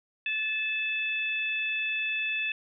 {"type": "harmonic tone", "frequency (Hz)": 870, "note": "A5", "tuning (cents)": -20, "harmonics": [2, 3, 4], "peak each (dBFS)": [-36, -28, -38], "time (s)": [0.26, 2.52], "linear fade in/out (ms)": 2, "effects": []}